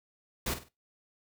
pink noise with echo, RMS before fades -32 dBFS, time 0.46-0.54 s, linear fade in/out 5 ms, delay 49 ms, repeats 3, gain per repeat -10 dB, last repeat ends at 0.687 s, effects noise-tail reverb RT60 0.2 s tail -17 dB re dry

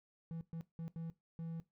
triangle tone bursts at uneven times, 164.81 Hz, E3, in tune, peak -39 dBFS, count 5, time 0.31-0.41 / 0.53-0.61 / 0.79-0.88 / 0.96-1.1 / 1.39-1.6 s, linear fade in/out 0 ms, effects noise-tail reverb RT60 0.2 s tail -18 dB re dry

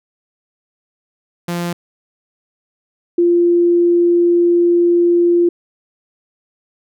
sawtooth / sine tone pair in turn, 173.2 / 346.4 Hz, F3 / F4, -14 / -14 cents, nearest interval octave, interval 1200 cents, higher second, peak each -15 / -9 dBFS, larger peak second, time 1.48-1.73 / 3.18-5.49 s, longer second, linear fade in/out 5 ms, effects none

